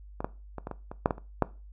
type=clicks; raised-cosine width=1 ms; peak=-19 / -15 / -22 / -21 / -21 / -24 / -7 / -14 / -30 / -8 dBFS; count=10; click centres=0.205 / 0.245 / 0.583 / 0.671 / 0.713 / 0.915 / 1.059 / 1.108 / 1.181 / 1.423 s; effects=noise-tail reverb RT60 0.3 s tail -18 dB re dry + added 50 Hz sine -45 dBFS peak until 1.72 s